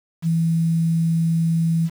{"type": "tone with quantisation", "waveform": "sine", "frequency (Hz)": 164.81, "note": "E3", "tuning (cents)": 0, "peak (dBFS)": -16, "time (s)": [0.22, 1.9], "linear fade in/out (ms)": 50, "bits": 7, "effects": []}